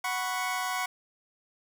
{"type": "chord", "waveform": "25% pulse", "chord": "F# suspended fourth", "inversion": "none", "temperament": "equal", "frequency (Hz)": [740, 987.8, 1108.7], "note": ["F#5", "B5", "C#6"], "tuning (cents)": [0, 0, 0], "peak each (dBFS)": [-29, -31, -30], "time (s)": [0.04, 0.86], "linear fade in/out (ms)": 5, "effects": []}